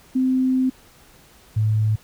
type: tone pair in turn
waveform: sine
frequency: 258.9 / 108.1 Hz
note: C4 / A2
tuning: -18 / -30 cents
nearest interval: octave + minor third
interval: 1512 cents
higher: first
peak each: -16 / -16 dBFS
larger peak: neither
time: 0.15-0.7 / 1.56-1.96 s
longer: first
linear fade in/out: 10 ms
effects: pink hiss -51 dBFS RMS until 2.03 s